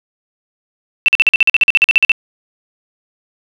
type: tone bursts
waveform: sine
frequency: 2674 Hz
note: E7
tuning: 24 cents sharp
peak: -5 dBFS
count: 16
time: 1.06-2.118 s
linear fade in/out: 0 ms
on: 23 ms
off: 46 ms
effects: 7-bit